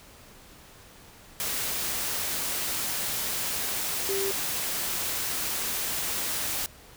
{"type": "tone in noise", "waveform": "sine", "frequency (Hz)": 392, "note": "G4", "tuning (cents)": 0, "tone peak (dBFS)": -28, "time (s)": [4.09, 4.31], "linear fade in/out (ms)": 0, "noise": "white", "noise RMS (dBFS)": -30, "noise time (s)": [1.4, 6.66], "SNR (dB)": -1, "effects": ["pink hiss -51 dBFS RMS until 6.96 s"]}